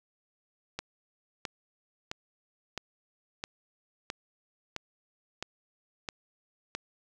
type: click train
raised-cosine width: 0.2 ms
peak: -17 dBFS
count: 10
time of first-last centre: 0.79-6.75 s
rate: 1.51 Hz
effects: none